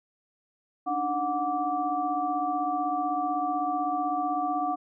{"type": "tone cluster", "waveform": "sine", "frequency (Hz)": [288.6, 304.5, 731, 1165], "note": ["D4", "D#4", "F#5", "D6"], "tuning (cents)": [-30, -37, -21, -14], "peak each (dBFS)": [-35, -35, -27, -32], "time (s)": [0.86, 4.76], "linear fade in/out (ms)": 20, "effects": []}